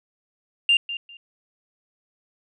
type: tone with echo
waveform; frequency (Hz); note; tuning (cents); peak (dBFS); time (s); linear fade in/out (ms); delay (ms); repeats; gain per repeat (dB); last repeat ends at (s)
sine; 2794; F7; 0; -13; 0.69-0.77; 2; 200; 2; -14; 1.17
effects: tanh soft clip ceiling -10 dBFS